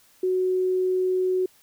sine tone, 370 Hz, F#4, in tune, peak -20 dBFS, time 0.23-1.46 s, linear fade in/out 5 ms, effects white hiss -58 dBFS RMS until 1.62 s

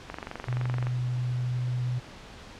click train, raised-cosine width 0.5 ms, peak -20 dBFS, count 19, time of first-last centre 0.1-0.869 s, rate 23.4 Hz
sine tone, 124 Hz, B2, 7 cents sharp, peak -26 dBFS, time 0.47-2 s, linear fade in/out 20 ms
effects pink hiss -46 dBFS RMS until 2.59 s + low-pass 5000 Hz 12 dB/octave

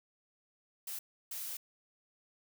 blue noise bursts at uneven times, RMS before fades -41 dBFS, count 2, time 0.87-0.99 / 1.31-1.57 s, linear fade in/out 5 ms, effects none

